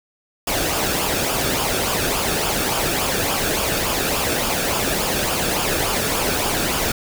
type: noise with flanger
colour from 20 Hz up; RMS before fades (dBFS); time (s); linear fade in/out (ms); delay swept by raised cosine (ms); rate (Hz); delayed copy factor
pink; -21; 0.47-6.92; 5; 0.49 to 1.02; 3.5; -0.55
effects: none